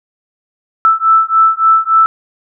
sine beating tone pair, 1318.5 / 1322 Hz, E6 / E6, 0 / +5 cents, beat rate 3.5 Hz, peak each -10 dBFS, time 0.85-2.06 s, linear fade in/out 0 ms, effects none

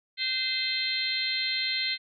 harmonic tone with a mistuned harmonic, 517 Hz, C5, 21 cents flat, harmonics 3 / 4 / 5 / 6 / 7 / 8, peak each -41 / -31 / -39 / -35 / -35 / -30 dBFS, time 0.17-1.98 s, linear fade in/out 50 ms, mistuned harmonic 6, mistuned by +42 cents, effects none

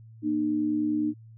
sine tone pair together, 233.4 / 303.4 Hz, A#3 / D#4, +2 / -44 cents, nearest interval perfect fourth, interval 454 cents, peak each -31 / -24 dBFS, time 0.22-1.14 s, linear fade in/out 50 ms, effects added 112 Hz sine -46 dBFS peak until 1.37 s

